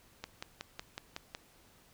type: click train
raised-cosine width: 0.2 ms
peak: -22 dBFS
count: 7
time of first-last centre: 0.24-1.349 s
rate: 5.41 Hz
effects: pink hiss -63 dBFS RMS until 1.93 s